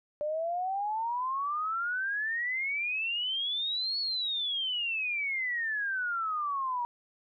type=exponential two-way sweep; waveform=sine; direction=up then down; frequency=587.3 to 4435 to 948 Hz; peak=-29 dBFS; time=0.21-6.85 s; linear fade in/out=0 ms; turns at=3.99 s; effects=none